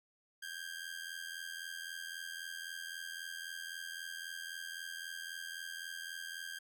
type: ring-modulated tone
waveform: sawtooth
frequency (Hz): 1600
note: G6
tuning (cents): +35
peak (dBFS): -36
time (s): 0.42-6.59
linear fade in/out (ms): 10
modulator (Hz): 41.9
effects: none